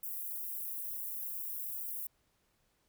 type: high-pass noise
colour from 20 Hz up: white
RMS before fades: -40 dBFS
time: 0.03-2.07 s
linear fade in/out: 5 ms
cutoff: 12000 Hz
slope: 24 dB/octave
effects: pink hiss -75 dBFS RMS until 2.88 s